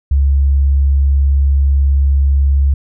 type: tone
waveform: sine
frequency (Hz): 69.2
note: C#2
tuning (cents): -2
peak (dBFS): -8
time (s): 0.11-2.74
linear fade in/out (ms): 5
effects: none